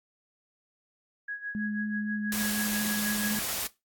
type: tone with tremolo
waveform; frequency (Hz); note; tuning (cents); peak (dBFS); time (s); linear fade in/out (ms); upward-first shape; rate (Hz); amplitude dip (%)
sine; 1661.2; G#6; 0; -31; 1.28-3.4; 5; sine; 6.2; 75
type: tone with vibrato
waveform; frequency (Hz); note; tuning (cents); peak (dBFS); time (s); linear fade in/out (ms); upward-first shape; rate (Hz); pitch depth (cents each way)
sine; 211.1; G#3; +29; -29; 1.55-3.39; 0; sine; 4; 9
type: noise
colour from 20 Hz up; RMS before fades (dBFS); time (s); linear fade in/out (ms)
white; -32; 2.32-3.67; 2
effects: noise-tail reverb RT60 0.2 s tail -17 dB re dry + AAC 64 kbps